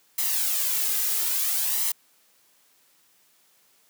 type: noise with flanger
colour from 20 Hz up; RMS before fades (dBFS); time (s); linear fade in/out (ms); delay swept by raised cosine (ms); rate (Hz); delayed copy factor
blue; -25; 0.18-1.92; 5; 0.98 to 2.48; 0.6; +0.6
effects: white hiss -62 dBFS RMS until 3.89 s + high-pass 150 Hz 12 dB/octave